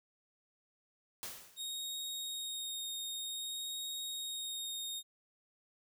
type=noise with exponential decay; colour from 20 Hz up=white; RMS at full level=-41 dBFS; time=1.23-1.79 s; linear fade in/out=0 ms; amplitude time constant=120 ms
type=tone with vibrato; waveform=sawtooth; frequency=3729 Hz; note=A#7; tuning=in tune; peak=-36 dBFS; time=1.56-5.03 s; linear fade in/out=50 ms; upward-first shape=sine; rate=0.53 Hz; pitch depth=11 cents each way
effects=none